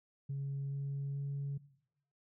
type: tone with pitch steps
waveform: sine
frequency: 138.59 / 139.47 / 140.36 Hz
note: C#3 / C#3 / C#3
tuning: 0 / +11 / +22 cents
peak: -34 dBFS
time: 0.29-1.58 s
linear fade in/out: 10 ms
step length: 430 ms
effects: noise-tail reverb RT60 0.8 s tail -19 dB re dry + tanh soft clip ceiling -33 dBFS